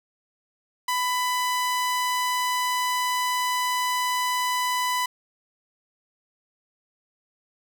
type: tone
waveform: sawtooth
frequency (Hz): 997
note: B5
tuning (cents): +16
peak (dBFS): -19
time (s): 0.88-5.06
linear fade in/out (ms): 5
effects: none